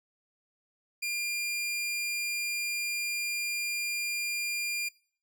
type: tone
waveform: sawtooth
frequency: 2400 Hz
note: D7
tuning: 37 cents sharp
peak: -27 dBFS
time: 1.02-4.89 s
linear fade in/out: 10 ms
effects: noise-tail reverb RT60 0.5 s tail -23 dB re dry